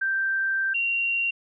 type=tone pair in turn; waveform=sine; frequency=1568 / 2756 Hz; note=G6 / F7; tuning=0 / -24 cents; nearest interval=minor seventh; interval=976 cents; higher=second; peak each=-22 dBFS; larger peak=neither; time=0.01-0.74 / 0.74-1.31 s; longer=first; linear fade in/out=10 ms; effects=none